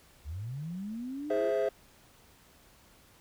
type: linear sweep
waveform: sine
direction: up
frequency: 64.6 to 356.9 Hz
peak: -35 dBFS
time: 0.24-1.53 s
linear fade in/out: 50 ms
type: chord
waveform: triangle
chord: Ab augmented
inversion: none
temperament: equal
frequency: 415.3 / 523.3 / 659.3 Hz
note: Ab4 / C5 / E5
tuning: 0 / 0 / 0 cents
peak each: -28 dBFS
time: 1.3-1.69 s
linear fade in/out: 5 ms
effects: tanh soft clip ceiling -20 dBFS + pink hiss -60 dBFS RMS until 3.2 s